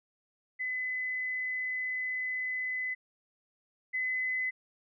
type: tone pair in turn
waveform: sine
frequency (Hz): 2016 / 2023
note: B6 / B6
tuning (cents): +35 / +41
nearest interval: unison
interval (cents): 6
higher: second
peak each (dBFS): -31 / -29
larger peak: second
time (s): 0.59-2.95 / 3.93-4.51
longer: first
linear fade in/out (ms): 20
effects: none